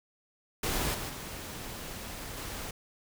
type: noise with level steps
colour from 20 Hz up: pink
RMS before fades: -31 / -37 / -41 / -39 dBFS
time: 0.63-2.71 s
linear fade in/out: 5 ms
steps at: 0.94 / 1.09 / 2.37 s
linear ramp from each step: 5 ms
effects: none